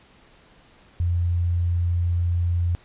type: tone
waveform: sine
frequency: 86.8 Hz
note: F2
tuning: 10 cents flat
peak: -19 dBFS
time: 1-2.75 s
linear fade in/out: 0 ms
effects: pink hiss -54 dBFS RMS until 2.84 s + resampled to 8000 Hz